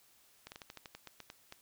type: clicks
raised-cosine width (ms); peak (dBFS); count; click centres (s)
0.2; -29; 12; 0.47 / 0.519 / 0.559 / 0.618 / 0.701 / 0.773 / 0.858 / 0.95 / 1.073 / 1.203 / 1.301 / 1.524
effects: white hiss -66 dBFS RMS until 1.61 s